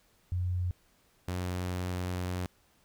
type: tone pair in turn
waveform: sine / sawtooth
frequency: 89.8 / 90.42 Hz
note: F2 / F#2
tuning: +49 / -39 cents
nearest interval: unison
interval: 12 cents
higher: second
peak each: -28 dBFS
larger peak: neither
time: 0.32-0.71 / 1.28-2.46 s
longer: second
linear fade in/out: 0 ms
effects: pink hiss -67 dBFS RMS until 2.84 s